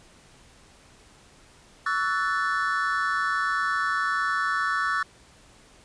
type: chord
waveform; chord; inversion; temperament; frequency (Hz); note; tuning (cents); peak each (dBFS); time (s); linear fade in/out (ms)
triangle; F# minor seventh; second; equal with one note detuned; 1128.1 / 1318.5 / 1480 / 1760; C#6 / E6 / F#6 / A6; +30 / 0 / 0 / 0; -27; 1.86-5.03; 5
effects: pink hiss -54 dBFS RMS until 5.84 s + resampled to 22050 Hz